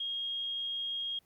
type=tone; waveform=sine; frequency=3257 Hz; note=G#7; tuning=34 cents flat; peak=-33 dBFS; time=0-1.19 s; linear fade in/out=5 ms; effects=pink hiss -69 dBFS RMS until 1.25 s + Opus 48 kbps